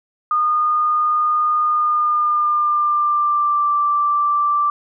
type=tone with pitch glide; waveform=sine; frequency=1223 to 1172.5 Hz; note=D#6 to D6; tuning=-30 to -3 cents; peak=-14 dBFS; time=0.31-4.7 s; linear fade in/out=2 ms; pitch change=-73 cents; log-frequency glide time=1.62-3.73 s; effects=none